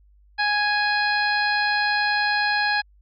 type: harmonic tone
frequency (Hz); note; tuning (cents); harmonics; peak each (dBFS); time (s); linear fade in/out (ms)
830.6; G#5; 0; 1 / 2 / 3 / 4 / 5 / 6; -24 / -22 / -29 / -37 / -28 / -35; 0.38-2.82; 20
effects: added 50 Hz sine -52 dBFS peak until 3.01 s